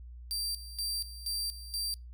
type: tone with tremolo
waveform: sawtooth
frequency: 4699 Hz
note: D8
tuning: in tune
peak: -29 dBFS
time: 0.31-1.94 s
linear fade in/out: 0 ms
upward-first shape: square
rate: 2.1 Hz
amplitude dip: 80%
effects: noise-tail reverb RT60 0.2 s tail -25 dB re dry + added 60 Hz sine -44 dBFS peak until 2.13 s